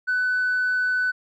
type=tone with tanh clipping; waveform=triangle; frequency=1499 Hz; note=F#6; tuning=22 cents sharp; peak=-20 dBFS; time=0.07-1.12 s; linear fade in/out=20 ms; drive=5 dB; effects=none